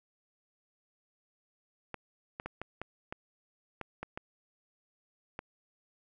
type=clicks; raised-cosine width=0.5 ms; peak=-23 dBFS; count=10; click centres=1.943 / 2.399 / 2.46 / 2.616 / 2.816 / 3.125 / 3.813 / 4.03 / 4.175 / 5.391 s; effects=none